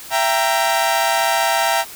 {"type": "chord", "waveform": "sawtooth", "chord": "E diminished", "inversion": "none", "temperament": "equal with one note detuned", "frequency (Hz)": [668.8, 784, 932.3], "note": ["E5", "G5", "Bb5"], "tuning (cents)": [25, 0, 0], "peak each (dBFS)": -16, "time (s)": [0.1, 1.85], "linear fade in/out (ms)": 50, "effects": ["white hiss -36 dBFS RMS until 1.95 s"]}